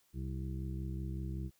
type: harmonic tone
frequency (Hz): 65.3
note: C2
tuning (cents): -3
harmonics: 1 / 2 / 3 / 5 / 6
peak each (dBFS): -39 / -41 / -45 / -48 / -57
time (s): 0.13-1.51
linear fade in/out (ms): 50
effects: white hiss -72 dBFS RMS until 1.59 s